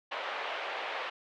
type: band-pass noise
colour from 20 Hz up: pink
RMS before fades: -37 dBFS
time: 0.11-1.1 s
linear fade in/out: 10 ms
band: 530 to 3200 Hz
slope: 24 dB/octave
effects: none